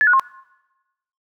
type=tone with pitch steps; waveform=sine; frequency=1720 / 1458 / 1067 Hz; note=A6 / F#6 / C6; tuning=-40 / -26 / +34 cents; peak=-11 dBFS; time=0.01-0.196 s; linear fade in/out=0 ms; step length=62 ms; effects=noise-tail reverb RT60 1.0 s tail -23 dB re dry